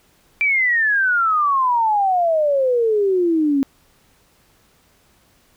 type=exponential sweep; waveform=sine; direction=down; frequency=2359 to 268.7 Hz; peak=-14 dBFS; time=0.41-3.63 s; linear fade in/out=0 ms; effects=pink hiss -57 dBFS RMS until 5.56 s